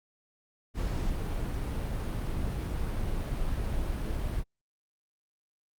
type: noise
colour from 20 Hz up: brown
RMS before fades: -31 dBFS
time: 0.74-4.44 s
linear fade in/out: 50 ms
effects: Opus 48 kbps